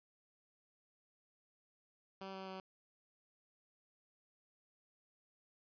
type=tone with pitch steps; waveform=10% pulse; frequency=192.5 / 190.84 / 189.19 Hz; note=G3 / G3 / F#3; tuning=-31 / -46 / +39 cents; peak=-37 dBFS; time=2.21-2.6 s; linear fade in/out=2 ms; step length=130 ms; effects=resampled to 11025 Hz